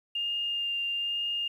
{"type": "tone with vibrato", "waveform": "sine", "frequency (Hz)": 2811, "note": "F7", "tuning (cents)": 11, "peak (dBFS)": -28, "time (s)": [0.15, 1.48], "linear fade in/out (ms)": 5, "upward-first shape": "sine", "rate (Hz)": 1.1, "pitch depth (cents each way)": 11, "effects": ["10-bit"]}